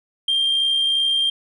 sine tone with amplitude modulation, 3186 Hz, G7, 27 cents sharp, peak -13 dBFS, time 0.28-1.3 s, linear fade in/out 5 ms, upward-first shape sine, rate 62.7 Hz, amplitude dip 35%, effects tanh soft clip ceiling -14 dBFS

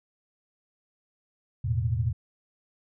sine chord, E suspended fourth, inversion none, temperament just, 82.41 / 109.88 / 123.61 Hz, E2 / A2 / B2, 0 / -2 / +2 cents, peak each -30 / -27 / -28 dBFS, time 1.64-2.13 s, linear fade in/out 10 ms, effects none

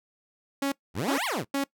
sawtooth tone bursts, 277.2 Hz, C#4, in tune, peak -21 dBFS, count 3, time 0.62-1.64 s, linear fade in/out 5 ms, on 100 ms, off 360 ms
15% pulse exponential two-way sweep, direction up then down, 72.2 to 1141 to 89.5 Hz, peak -21 dBFS, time 0.94-1.45 s, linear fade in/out 50 ms, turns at 1.25 s
effects noise-tail reverb RT60 0.1 s tail -21 dB re dry

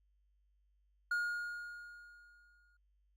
triangle tone with exponential decay, 1429 Hz, F6, 39 cents sharp, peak -29 dBFS, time 1.11-2.77 s, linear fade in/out 5 ms, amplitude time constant 360 ms, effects added 50 Hz sine -70 dBFS peak until 3.16 s

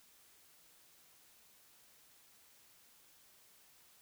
silence, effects white hiss -65 dBFS RMS until 4.01 s

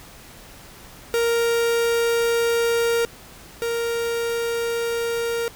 45% pulse tone pair in turn, 466.2 / 466.2 Hz, A#4 / A#4, 0 / 0 cents, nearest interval unison, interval 0 cents, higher neither, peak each -18 / -22 dBFS, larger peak first, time 1.14-3.05 / 3.62-5.48 s, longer first, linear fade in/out 0 ms, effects pink hiss -44 dBFS RMS until 5.55 s

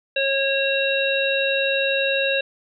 harmonic tone, 546 Hz, C#5, 26 cents flat, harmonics 1 / 3 / 5 / 7, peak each -22 / -26 / -23 / -27 dBFS, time 0.16-2.41 s, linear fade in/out 5 ms, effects none

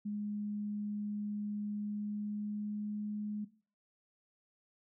sine tone with pitch glide, 207.7 to 209.5 Hz, G#3 to G#3, 0 to +15 cents, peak -35 dBFS, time 0.05-3.45 s, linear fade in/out 10 ms, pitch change +15 cents, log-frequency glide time 1.74-3.13 s, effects noise-tail reverb RT60 0.4 s tail -17 dB re dry

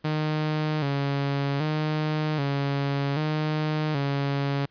sawtooth tone with vibrato, 146.83 Hz, D3, in tune, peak -20 dBFS, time 0.04-4.66 s, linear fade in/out 10 ms, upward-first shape square, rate 0.64 Hz, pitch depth 81 cents each way, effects pink hiss -65 dBFS RMS until 4.7 s + resampled to 11025 Hz

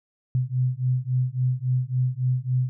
sine beating tone pair, 125.4 / 129 Hz, B2 / C3, +27 / -24 cents, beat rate 3.6 Hz, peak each -24 dBFS, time 0.35-2.69 s, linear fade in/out 0 ms, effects none

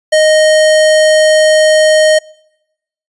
square tone, 621 Hz, D#5, 3 cents flat, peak -6 dBFS, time 0.12-2.19 s, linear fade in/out 10 ms, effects noise-tail reverb RT60 0.9 s tail -26 dB re dry + resampled to 24000 Hz

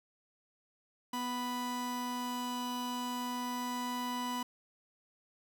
45% pulse tone pair together, 246.9 / 987.8 Hz, B3 / B5, 0 / 0 cents, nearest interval 2 octaves, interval 2400 cents, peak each -38 / -37 dBFS, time 1.13-4.43 s, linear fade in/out 5 ms, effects none

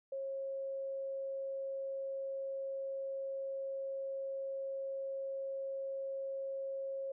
sine tone, 542 Hz, C#5, 39 cents flat, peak -37 dBFS, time 0.12-7.12 s, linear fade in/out 5 ms, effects none

